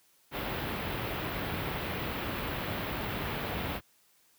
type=band-stop noise; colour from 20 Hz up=pink; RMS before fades=-34 dBFS; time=0.31-3.81 s; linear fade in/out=50 ms; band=3500 to 15000 Hz; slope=24 dB/octave; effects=white hiss -66 dBFS RMS until 4.38 s + high-pass 60 Hz 12 dB/octave